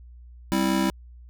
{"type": "chord", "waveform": "square", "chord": "C major", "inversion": "second", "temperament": "just", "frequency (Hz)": [196.22, 261.6, 327], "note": ["G3", "C4", "E4"], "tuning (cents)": [2, 0, -14], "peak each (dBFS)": [-25, -28, -26], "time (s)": [0.52, 0.9], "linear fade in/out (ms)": 0, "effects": ["added 60 Hz sine -43 dBFS peak until 1.29 s"]}